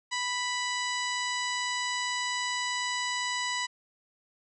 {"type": "harmonic tone", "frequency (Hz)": 987.8, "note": "B5", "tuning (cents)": 0, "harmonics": [1, 2, 3, 4, 5, 6, 7, 8], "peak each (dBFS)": [-34, -33, -38, -38, -40, -44, -43, -41], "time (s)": [0.11, 3.67], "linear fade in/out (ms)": 20, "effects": []}